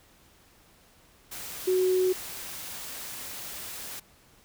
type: tone in noise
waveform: sine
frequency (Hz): 370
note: F#4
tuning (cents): 0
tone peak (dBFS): -21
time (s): 1.67-2.13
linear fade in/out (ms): 10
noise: white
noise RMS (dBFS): -39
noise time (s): 1.31-4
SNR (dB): +15
effects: pink hiss -59 dBFS RMS until 4.44 s